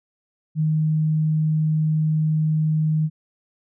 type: tone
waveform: sine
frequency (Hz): 155.7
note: D#3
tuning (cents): +2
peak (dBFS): -17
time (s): 0.55-3.1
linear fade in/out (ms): 50
effects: none